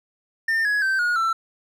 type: tone with pitch steps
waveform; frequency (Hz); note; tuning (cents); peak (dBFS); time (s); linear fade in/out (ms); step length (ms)
triangle; 1806 / 1675.4 / 1554.2 / 1441.7 / 1337.4; A6 / G#6 / G6 / F#6 / E6; +45 / +15 / -15 / -45 / +25; -17; 0.48-1.33; 5; 170
effects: none